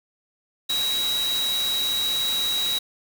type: tone in noise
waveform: sine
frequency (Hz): 3855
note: B7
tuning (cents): -43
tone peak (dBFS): -22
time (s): 0.69-2.79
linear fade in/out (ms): 10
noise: white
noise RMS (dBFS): -31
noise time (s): 0.69-2.79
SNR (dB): +6
effects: none